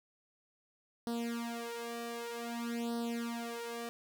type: tone with flanger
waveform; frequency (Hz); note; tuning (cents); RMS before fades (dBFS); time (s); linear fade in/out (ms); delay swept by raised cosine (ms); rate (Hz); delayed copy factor
sawtooth; 234.4; A#3; +10; -39; 1.07-3.89; 0; 0.21 to 2.61; 0.53; +0.95
effects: none